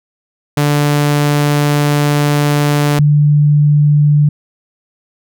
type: tone pair in turn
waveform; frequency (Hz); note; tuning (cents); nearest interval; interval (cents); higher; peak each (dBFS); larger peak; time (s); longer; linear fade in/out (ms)
sawtooth / sine; 146.3 / 147.57; D3 / D3; -6 / +9; unison; 15; second; -6; neither; 0.57-2.99 / 2.99-4.29; first; 5
effects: none